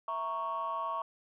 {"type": "chord", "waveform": "sine", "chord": "A# diminished", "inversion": "second", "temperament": "equal", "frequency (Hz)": [659.3, 932.3, 1108.7], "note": ["E5", "A#5", "C#6"], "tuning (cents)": [0, 0, 0], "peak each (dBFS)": [-39, -37, -33], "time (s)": [0.08, 1.02], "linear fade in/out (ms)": 2, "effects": ["tanh soft clip ceiling -27 dBFS"]}